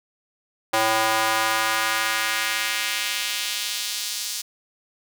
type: tone with high-pass filter sweep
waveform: square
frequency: 110.9 Hz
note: A2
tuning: 14 cents sharp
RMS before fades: -24 dBFS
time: 0.73-4.42 s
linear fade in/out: 10 ms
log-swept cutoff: 700 to 5200 Hz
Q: 1.2
effects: none